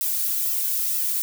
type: noise with flanger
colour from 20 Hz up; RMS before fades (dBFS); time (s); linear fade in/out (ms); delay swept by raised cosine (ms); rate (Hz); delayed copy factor
violet; -24; 0.01-1.22; 0; 1.5 to 2.7; 2.1; +0.85
effects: none